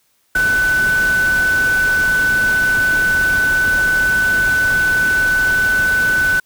sine tone in noise, 1500 Hz, F#6, 23 cents sharp, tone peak -12 dBFS, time 0.35-6.4 s, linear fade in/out 5 ms, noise pink, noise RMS -26 dBFS, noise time 0.35-6.4 s, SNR +11 dB, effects white hiss -61 dBFS RMS until 6.45 s

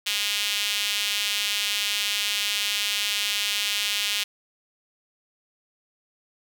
sawtooth tone with high-pass filter, 205.4 Hz, G#3, 19 cents flat, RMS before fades -26 dBFS, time 0.06-4.24 s, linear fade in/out 10 ms, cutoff 3000 Hz, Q 2.2, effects none

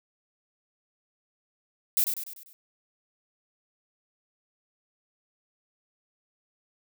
violet noise with echo, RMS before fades -23 dBFS, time 1.97-2.04 s, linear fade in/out 0 ms, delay 98 ms, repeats 5, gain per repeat -6 dB, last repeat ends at 2.53 s, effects none

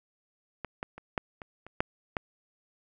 clicks, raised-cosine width 0.5 ms, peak -20 / -19 / -29 / -13 / -26 / -30 / -10 / -14 dBFS, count 8, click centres 0.647 / 0.829 / 0.98 / 1.178 / 1.418 / 1.666 / 1.805 / 2.168 s, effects none

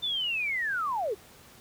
sine linear sweep, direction down, 3589 to 360.1 Hz, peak -27 dBFS, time 0.02-1.15 s, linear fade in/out 20 ms, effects pink hiss -53 dBFS RMS until 1.6 s + high-pass 60 Hz 12 dB/octave

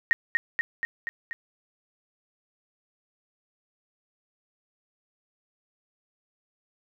sine tone with echo, 1864.7 Hz, A#6, in tune, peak -16 dBFS, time 0.11-0.13 s, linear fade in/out 0 ms, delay 240 ms, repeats 5, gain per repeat -3 dB, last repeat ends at 1.33 s, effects none

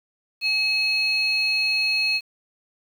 sine tone pair together, 2561 / 4300 Hz, D#7 / C8, +49 / +47 cents, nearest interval major sixth, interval 898 cents, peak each -20 / -22 dBFS, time 0.41-2.21 s, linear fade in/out 50 ms, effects tanh soft clip ceiling -14 dBFS + 8-bit

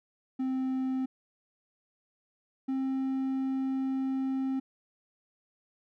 triangle tone pair in turn, 261.1 / 265.5 Hz, C4 / C4, -3 / +25 cents, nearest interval unison, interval 28 cents, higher second, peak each -26 dBFS, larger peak neither, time 0.39-1.06 / 2.68-4.6 s, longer second, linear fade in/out 10 ms, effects none

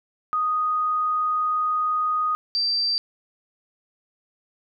sine tone pair in turn, 1243 / 4685 Hz, D#6 / D8, -2 / -5 cents, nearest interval octave + major seventh, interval 2297 cents, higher second, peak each -20 dBFS, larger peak neither, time 0.33-2.35 / 2.55-2.98 s, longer first, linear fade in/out 0 ms, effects none

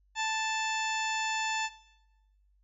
harmonic tone, 880 Hz, A5, in tune, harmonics 1 / 2 / 3 / 4 / 5 / 6 / 7 / 8, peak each -32 / -35 / -36 / -38 / -44 / -46 / -49 / -41 dBFS, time 0.15-1.7 s, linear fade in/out 50 ms, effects noise-tail reverb RT60 1.0 s tail -19 dB re dry + added 49 Hz sine -64 dBFS peak until 2.63 s

